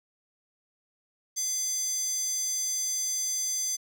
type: tone with high-pass filter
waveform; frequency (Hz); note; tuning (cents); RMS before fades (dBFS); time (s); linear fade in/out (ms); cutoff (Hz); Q
square; 685; F5; -34; -30; 1.36-3.77; 20; 6000; 6.3
effects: none